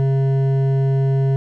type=tone with hard clipping; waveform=triangle; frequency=135.3 Hz; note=C#3; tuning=42 cents flat; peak=-16 dBFS; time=0-1.36 s; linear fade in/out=0 ms; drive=13 dB; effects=none